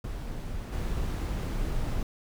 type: noise with level steps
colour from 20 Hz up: brown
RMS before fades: -35 / -30 dBFS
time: 0.04-2.03 s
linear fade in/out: 2 ms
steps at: 0.72 s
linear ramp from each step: 10 ms
effects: none